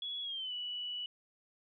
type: tone with pitch glide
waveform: sine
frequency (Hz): 3371 to 2952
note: G#7 to F#7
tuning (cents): +25 to -5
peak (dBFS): -37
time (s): 0.02-1.06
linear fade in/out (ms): 2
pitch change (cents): -230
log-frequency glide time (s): 0.22-0.53
effects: none